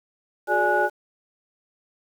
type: tone cluster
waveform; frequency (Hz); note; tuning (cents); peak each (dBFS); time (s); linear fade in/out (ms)
sine; 363.7 / 421.8 / 586 / 835 / 1464; F#4 / G#4 / D5 / G#5 / F#6; -30 / +27 / -4 / +9 / -19; -26 / -27 / -24 / -22 / -23; 0.47-0.9; 50
effects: tanh soft clip ceiling -8 dBFS + 8-bit